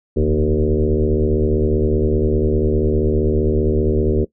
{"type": "tone with frequency modulation", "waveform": "sine", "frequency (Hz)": 230.5, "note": "A#3", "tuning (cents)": -19, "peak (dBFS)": -13, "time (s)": [0.16, 4.25], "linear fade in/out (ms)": 10, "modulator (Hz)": 75.2, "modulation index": 3.2, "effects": ["noise-tail reverb RT60 0.1 s tail -19 dB re dry"]}